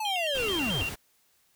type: linear sweep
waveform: square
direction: down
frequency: 885 to 74.8 Hz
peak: -30 dBFS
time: 0-0.83 s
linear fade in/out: 5 ms
type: tone with vibrato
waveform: sine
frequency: 2960 Hz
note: F#7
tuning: in tune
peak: -29 dBFS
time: 0.05-0.89 s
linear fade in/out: 2 ms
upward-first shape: square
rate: 4.6 Hz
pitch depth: 120 cents each way
type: noise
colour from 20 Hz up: pink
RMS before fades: -38 dBFS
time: 0.34-0.96 s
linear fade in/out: 20 ms
effects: white hiss -67 dBFS RMS until 1.55 s